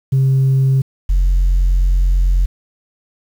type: tone pair in turn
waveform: sine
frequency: 133.8 / 44.65 Hz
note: C3 / F1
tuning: +39 / +39 cents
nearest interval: octave + perfect fifth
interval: 1900 cents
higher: first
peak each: -8 dBFS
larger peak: neither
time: 0.12-0.82 / 1.09-2.46 s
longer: second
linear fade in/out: 10 ms
effects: tanh soft clip ceiling -8 dBFS + 7-bit